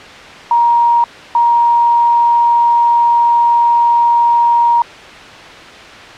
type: tone pair in turn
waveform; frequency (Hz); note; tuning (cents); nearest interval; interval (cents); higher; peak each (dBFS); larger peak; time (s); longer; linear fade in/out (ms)
sine; 943 / 943; A#5 / A#5; +20 / +20; unison; 0; neither; -7; neither; 0.51-1.04 / 1.35-4.82; second; 2
effects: white hiss -32 dBFS RMS until 6.17 s + low-pass 3000 Hz 12 dB/octave